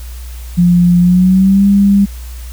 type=tone with pitch glide; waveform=sine; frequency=175.8 to 199.62 Hz; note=F3 to G3; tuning=+12 to +32 cents; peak=-5 dBFS; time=0.57-2.06 s; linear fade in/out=20 ms; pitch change=+220 cents; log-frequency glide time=1-1.66 s; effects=added 60 Hz sine -24 dBFS peak until 2.52 s + white hiss -38 dBFS RMS until 2.52 s